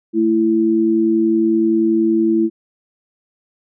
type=tone pair together; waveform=sine; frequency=222 / 332.6 Hz; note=A3 / E4; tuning=+16 / +16 cents; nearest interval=perfect fifth; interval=700 cents; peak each=-18 / -13 dBFS; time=0.13-2.5 s; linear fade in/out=50 ms; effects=none